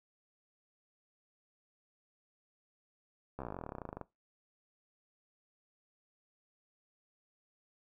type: slowing click train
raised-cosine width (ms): 1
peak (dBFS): -27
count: 25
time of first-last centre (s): 3.39-4.013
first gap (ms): 14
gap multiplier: 1.05
effects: noise-tail reverb RT60 0.2 s tail -19 dB re dry